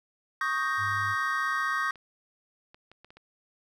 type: chord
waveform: triangle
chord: Eb dominant seventh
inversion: third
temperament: equal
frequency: 1108.7 / 1244.5 / 1568 / 1864.7 Hz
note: Db6 / Eb6 / G6 / Bb6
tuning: 0 / 0 / 0 / 0 cents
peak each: -30 dBFS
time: 0.41-1.91 s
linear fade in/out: 2 ms
type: tone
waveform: sine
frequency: 101.5 Hz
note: G#2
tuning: 39 cents flat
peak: -36 dBFS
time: 0.77-1.16 s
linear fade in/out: 50 ms
type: clicks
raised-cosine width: 0.3 ms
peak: -35 dBFS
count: 7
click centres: 1.906 / 1.957 / 2.745 / 2.916 / 3.046 / 3.105 / 3.17 s
effects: none